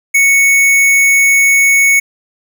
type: tone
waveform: square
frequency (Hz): 2217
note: C#7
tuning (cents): 0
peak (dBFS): -7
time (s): 0.14-2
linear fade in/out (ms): 10
effects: none